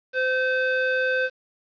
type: tone with band-pass filter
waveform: square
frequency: 515 Hz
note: C5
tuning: 28 cents flat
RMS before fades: -23 dBFS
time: 0.13-1.3 s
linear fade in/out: 50 ms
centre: 1400 Hz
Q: 1.4
effects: resampled to 11025 Hz + 8-bit